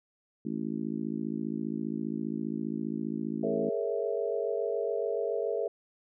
harmonic tone, 55 Hz, A1, in tune, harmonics 3 / 4 / 5 / 6 / 7, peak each -40 / -34 / -36 / -38 / -45 dBFS, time 0.45-3.7 s, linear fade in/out 5 ms
sine chord, A# half-diminished seventh, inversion third, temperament equal with one note detuned, 415.3 / 462.4 / 554.4 / 659.3 Hz, G#4 / A#4 / C#5 / E5, 0 / -14 / 0 / 0 cents, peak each -33 / -32 / -36 / -35 dBFS, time 3.43-5.68 s, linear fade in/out 5 ms
effects none

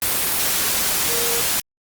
sine tone in noise, 470.1 Hz, A#4, 15 cents sharp, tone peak -27 dBFS, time 1.09-1.41 s, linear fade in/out 2 ms, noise white, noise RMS -20 dBFS, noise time 0.02-1.6 s, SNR -10 dB, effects Opus 24 kbps

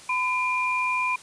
sine tone pair together, 1009.1 / 2400 Hz, B5 / D7, +37 / +37 cents, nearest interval octave + minor third, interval 1500 cents, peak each -25 dBFS, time 0.09-1.16 s, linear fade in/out 5 ms, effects white hiss -46 dBFS RMS until 1.22 s + resampled to 22050 Hz

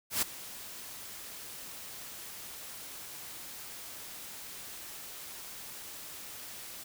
white noise with ADSR envelope, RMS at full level -28 dBFS, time 0.1-6.84 s, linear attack 120 ms, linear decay 13 ms, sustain -17 dB, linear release 10 ms, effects none

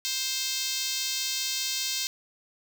5% pulse tone with high-pass filter, 525 Hz, C5, 6 cents sharp, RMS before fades -30 dBFS, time 0.05-2.07 s, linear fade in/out 0 ms, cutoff 3600 Hz, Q 0.92, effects none

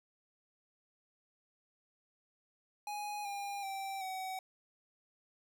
square tone with pitch steps, 830.6 / 804.6 / 779.5 / 755.1 Hz, G#5 / G5 / G5 / F#5, 0 / +45 / -10 / +35 cents, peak -39 dBFS, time 2.87-4.39 s, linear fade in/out 2 ms, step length 380 ms, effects none

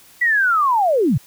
sine linear sweep, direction down, 1975.5 to 98 Hz, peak -13 dBFS, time 0.21-1.18 s, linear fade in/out 10 ms, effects white hiss -48 dBFS RMS until 1.26 s

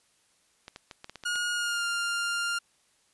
clicks, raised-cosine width 0.2 ms, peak -24 dBFS, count 8, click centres 0.681 / 0.761 / 0.912 / 1.044 / 1.096 / 1.157 / 1.237 / 1.357 s
sawtooth tone with pitch glide, 1436 to 1399.2 Hz, F6 to F6, +48 to +3 cents, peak -24 dBFS, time 1.25-2.59 s, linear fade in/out 10 ms, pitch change -45 cents, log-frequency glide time 1.54-1.85 s
effects white hiss -67 dBFS RMS until 3.13 s + resampled to 24000 Hz

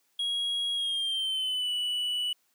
triangle tone with pitch glide, 3300 to 2957 Hz, G#7 to F#7, -12 to -2 cents, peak -26 dBFS, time 0.19-2.33 s, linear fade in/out 5 ms, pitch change -190 cents, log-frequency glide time 0.75-1.71 s, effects white hiss -71 dBFS RMS until 2.54 s + high-pass 200 Hz 12 dB/octave

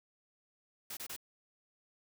white noise bursts, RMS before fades -43 dBFS, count 3, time 0.9-1.164 s, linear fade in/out 5 ms, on 70 ms, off 27 ms, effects none

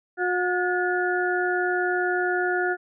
harmonic tone with a mistuned harmonic, 360.8 Hz, F#4, 44 cents flat, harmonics 1 / 2 / 4 / 5, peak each -25 / -28 / -26 / -31 dBFS, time 0.17-2.77 s, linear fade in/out 50 ms, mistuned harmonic 5, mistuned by -70 cents, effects none

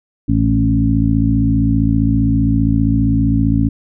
harmonic tone with a mistuned harmonic, 55.2 Hz, A1, 6 cents sharp, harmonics 1 / 2 / 3 / 4 / 5, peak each -18 / -16 / -21 / -18 / -16 dBFS, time 0.28-3.69 s, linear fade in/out 10 ms, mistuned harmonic 2, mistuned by +19 cents, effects none

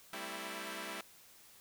5% pulse chord, A minor seventh, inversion third, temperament equal with one note detuned, 196 / 222.8 / 261.6 / 329.6 Hz, G3 / A3 / C4 / E4, 0 / +22 / 0 / 0 cents, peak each -35 / -37 / -39 / -33 dBFS, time 0.13-1.01 s, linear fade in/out 2 ms, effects white hiss -60 dBFS RMS until 1.6 s

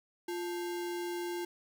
sine tone with sample-and-hold, 349.2 Hz, F4, in tune, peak -34 dBFS, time 0.28-1.45 s, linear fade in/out 5 ms, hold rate 1225 Hz, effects none

